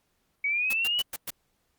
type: linear sweep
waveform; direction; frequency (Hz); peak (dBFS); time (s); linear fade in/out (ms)
sine; up; 2233 to 2986; -24; 0.44-1.02; 5
type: noise bursts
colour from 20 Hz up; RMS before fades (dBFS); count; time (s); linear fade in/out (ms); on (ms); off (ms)
white; -33; 5; 0.7-1.305; 5; 33; 110
effects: pink hiss -73 dBFS RMS until 1.78 s + Opus 48 kbps